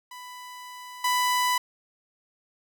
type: tone with level steps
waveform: sawtooth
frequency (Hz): 994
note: B5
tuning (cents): +11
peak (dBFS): -36 / -18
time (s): 0.11-1.58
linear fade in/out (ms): 5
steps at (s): 1.04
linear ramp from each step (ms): 5
effects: none